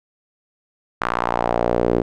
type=tone with band-pass filter sweep; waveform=sawtooth; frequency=59.1 Hz; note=A#1; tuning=24 cents sharp; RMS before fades=-20 dBFS; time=1.01-2.02 s; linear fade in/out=5 ms; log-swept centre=1300 to 390 Hz; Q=2.2; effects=none